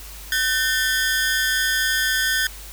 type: ring-modulated tone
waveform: sawtooth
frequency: 1661.2 Hz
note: G#6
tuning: in tune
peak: -12 dBFS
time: 0.32-2.47 s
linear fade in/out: 2 ms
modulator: 138 Hz
effects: added 50 Hz sine -38 dBFS peak until 2.72 s + white hiss -40 dBFS RMS until 2.72 s